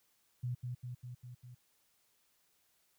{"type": "tone with echo", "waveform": "sine", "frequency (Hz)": 123.47, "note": "B2", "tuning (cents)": 0, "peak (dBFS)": -34, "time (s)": [0.43, 0.55], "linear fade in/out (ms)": 10, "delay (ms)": 200, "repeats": 5, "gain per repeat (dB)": -3, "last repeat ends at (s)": 1.55, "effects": ["white hiss -74 dBFS RMS until 2.98 s"]}